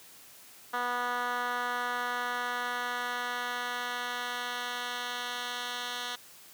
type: tone with band-pass filter sweep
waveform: 10% pulse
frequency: 244.5 Hz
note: B3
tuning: 17 cents flat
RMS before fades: -34 dBFS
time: 0.73-6.16 s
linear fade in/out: 10 ms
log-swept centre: 1300 to 3200 Hz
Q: 1.2
effects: white hiss -53 dBFS RMS until 6.53 s + high-pass 100 Hz 12 dB/octave